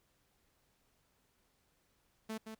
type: tone with echo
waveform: sawtooth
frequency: 220 Hz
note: A3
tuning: in tune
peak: -35 dBFS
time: 2.29-2.38 s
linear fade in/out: 10 ms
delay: 170 ms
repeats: 1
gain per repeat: -6 dB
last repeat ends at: 2.55 s
effects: pink hiss -75 dBFS RMS until 2.59 s